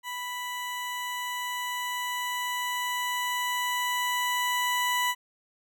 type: tone with level ramp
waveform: 20% pulse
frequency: 987.8 Hz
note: B5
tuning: in tune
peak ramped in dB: -28 to -19 dBFS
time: 0.03-5.15 s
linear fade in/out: 50 ms
effects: none